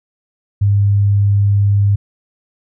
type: tone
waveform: sine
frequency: 101 Hz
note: G#2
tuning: 48 cents flat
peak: -9 dBFS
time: 0.61-1.96 s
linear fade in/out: 10 ms
effects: none